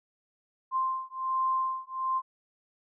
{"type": "beating tone pair", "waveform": "sine", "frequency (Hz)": [1046.5, 1047.8], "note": ["C6", "C6"], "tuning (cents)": [0, 2], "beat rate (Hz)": 1.3, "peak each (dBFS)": -30, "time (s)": [0.71, 2.22], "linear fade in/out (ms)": 50, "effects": []}